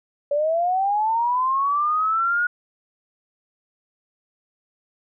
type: linear sweep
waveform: sine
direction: up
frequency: 566 to 1454 Hz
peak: -18 dBFS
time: 0.31-2.47 s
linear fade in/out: 5 ms
effects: none